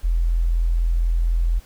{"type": "tone", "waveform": "sine", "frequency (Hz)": 42.07, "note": "E1", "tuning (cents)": 36, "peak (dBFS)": -16, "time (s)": [0.03, 1.6], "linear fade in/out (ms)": 20, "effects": ["pink hiss -51 dBFS RMS until 1.65 s"]}